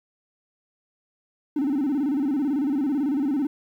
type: tone with vibrato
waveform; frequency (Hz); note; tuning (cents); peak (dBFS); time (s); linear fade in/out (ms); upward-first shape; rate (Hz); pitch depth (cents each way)
triangle; 280.8; C#4; +22; -18; 1.56-3.47; 5; square; 18; 120
effects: tanh soft clip ceiling -16 dBFS + 10-bit